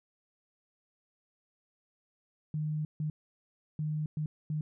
sine tone bursts at uneven times, 152.9 Hz, D#3, 30 cents flat, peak -30 dBFS, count 5, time 2.54-2.85 / 3-3.1 / 3.79-4.06 / 4.17-4.26 / 4.5-4.61 s, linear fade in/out 2 ms, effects none

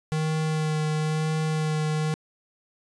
square tone with vibrato, 155.56 Hz, D#3, in tune, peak -24 dBFS, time 0.12-2.14 s, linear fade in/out 0 ms, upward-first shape sine, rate 1 Hz, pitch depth 15 cents each way, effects resampled to 22050 Hz + 11-bit

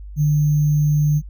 sine tone with sample-and-hold, 150 Hz, D3, 37 cents sharp, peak -13 dBFS, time 0.16-1.22 s, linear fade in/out 50 ms, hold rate 6300 Hz, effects noise-tail reverb RT60 0.1 s tail -24 dB re dry + added 50 Hz sine -32 dBFS peak until 1.29 s

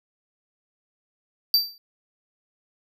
square tone with exponential decay, 4662 Hz, D8, 14 cents flat, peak -13 dBFS, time 1.54-1.78 s, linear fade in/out 1 ms, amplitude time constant 51 ms, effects none

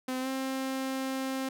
sawtooth tone with pitch glide, 257.3 to 265 Hz, C4 to C4, -29 to +22 cents, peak -27 dBFS, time 0.08-1.49 s, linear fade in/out 5 ms, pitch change +51 cents, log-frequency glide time 0.2-0.28 s, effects none

